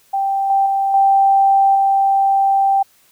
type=tone with level steps; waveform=sine; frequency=784 Hz; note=G5; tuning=in tune; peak=-15 / -11 / -14 / -9 / -11 dBFS; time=0.13-2.83 s; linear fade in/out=10 ms; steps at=0.5 / 0.66 / 0.94 / 1.75 s; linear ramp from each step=2 ms; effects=white hiss -54 dBFS RMS until 3.11 s